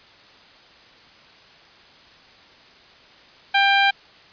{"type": "tone", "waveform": "15% pulse", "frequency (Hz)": 793, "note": "G5", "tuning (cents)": 20, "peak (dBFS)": -8, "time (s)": [3.54, 3.91], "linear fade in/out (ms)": 10, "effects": ["white hiss -49 dBFS RMS until 4.32 s", "resampled to 11025 Hz"]}